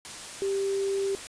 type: tone in noise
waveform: sine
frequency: 392.4 Hz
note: G4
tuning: 2 cents sharp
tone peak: -25 dBFS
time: 0.42-1.15 s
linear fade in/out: 0 ms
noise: white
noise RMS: -40 dBFS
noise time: 0.05-1.27 s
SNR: +12 dB
effects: resampled to 22050 Hz